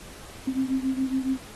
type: beating tone pair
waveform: sine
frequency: 261.6 / 268.8 Hz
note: C4 / C4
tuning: 0 / +47 cents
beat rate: 7.2 Hz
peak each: -25 / -28 dBFS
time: 0.47-1.38 s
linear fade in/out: 10 ms
effects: pink hiss -45 dBFS RMS until 1.55 s + AAC 32 kbps